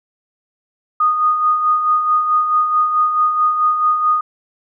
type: tone with tremolo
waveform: sine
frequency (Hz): 1235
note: D#6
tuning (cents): -13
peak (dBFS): -10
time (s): 1-4.21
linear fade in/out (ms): 5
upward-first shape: sine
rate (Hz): 4.6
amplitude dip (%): 50
effects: none

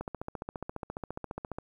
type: click train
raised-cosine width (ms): 1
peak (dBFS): -22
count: 24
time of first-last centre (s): 0.01-1.585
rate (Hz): 14.6
effects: 10-bit

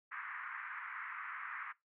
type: band-pass noise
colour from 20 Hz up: pink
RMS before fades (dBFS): -45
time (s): 0.11-1.73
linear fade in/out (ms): 20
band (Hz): 1100 to 2100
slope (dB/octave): 48
effects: noise-tail reverb RT60 0.2 s tail -21 dB re dry

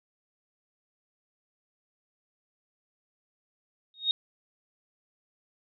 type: tone with exponential growth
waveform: sine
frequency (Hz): 3729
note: A#7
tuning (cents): 0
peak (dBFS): -18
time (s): 3.94-4.11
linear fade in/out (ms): 1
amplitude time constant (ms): 35
effects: none

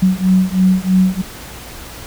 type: beating tone pair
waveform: sine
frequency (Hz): 185 / 188.1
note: F#3 / F#3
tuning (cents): 0 / +29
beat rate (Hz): 3.1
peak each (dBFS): -13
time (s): 0.02-1.22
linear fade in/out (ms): 10
effects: added 60 Hz sine -39 dBFS peak until 2.06 s + pink hiss -33 dBFS RMS until 2.06 s

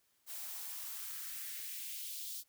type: noise with high-pass filter sweep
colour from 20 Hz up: blue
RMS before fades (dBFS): -44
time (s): 0.26-2.44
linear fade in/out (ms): 50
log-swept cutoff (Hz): 560 to 4200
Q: 1.8
effects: white hiss -75 dBFS RMS until 2.48 s

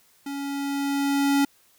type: tone with level ramp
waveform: square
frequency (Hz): 280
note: C#4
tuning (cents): +18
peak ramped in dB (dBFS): -31 to -18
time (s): 0.26-1.45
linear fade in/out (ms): 5
effects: white hiss -60 dBFS RMS until 1.78 s

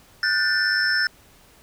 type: tone cluster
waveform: sine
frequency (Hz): 1454 / 1552 / 1770 / 5290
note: F#6 / G6 / A6 / E8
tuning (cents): -31 / -18 / +10 / +5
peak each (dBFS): -23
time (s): 0.23-1.07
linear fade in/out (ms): 2
effects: tanh soft clip ceiling -12 dBFS + pink hiss -53 dBFS RMS until 1.62 s

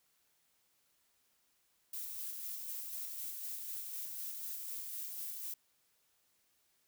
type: noise with tremolo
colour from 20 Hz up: violet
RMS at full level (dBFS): -42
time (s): 1.93-5.54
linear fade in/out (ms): 5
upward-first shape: square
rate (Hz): 4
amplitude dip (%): 25
effects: white hiss -75 dBFS RMS until 6.87 s

